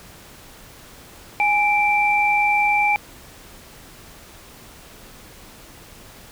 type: tone pair together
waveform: sine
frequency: 829.8 / 2345 Hz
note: G#5 / D7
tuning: -2 / -3 cents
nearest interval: octave + tritone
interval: 1799 cents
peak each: -18 dBFS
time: 1.4-2.96 s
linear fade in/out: 0 ms
effects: pink hiss -44 dBFS RMS until 6.31 s